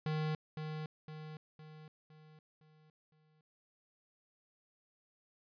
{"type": "tone with echo", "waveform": "square", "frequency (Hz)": 154.8, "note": "D#3", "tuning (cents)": -9, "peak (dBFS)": -34, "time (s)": [0.06, 0.35], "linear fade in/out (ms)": 2, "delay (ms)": 510, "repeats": 6, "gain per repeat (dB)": -6, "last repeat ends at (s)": 3.41, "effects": ["resampled to 11025 Hz"]}